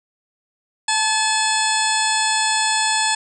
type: harmonic tone with a mistuned harmonic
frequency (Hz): 860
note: A5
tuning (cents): -40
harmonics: 1 / 2 / 3 / 4 / 5 / 6 / 8 / 9 / 10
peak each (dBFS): -21 / -24 / -27 / -26 / -26 / -29 / -30 / -26 / -26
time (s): 0.88-3.15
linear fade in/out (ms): 5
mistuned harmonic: 1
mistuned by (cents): +41
effects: none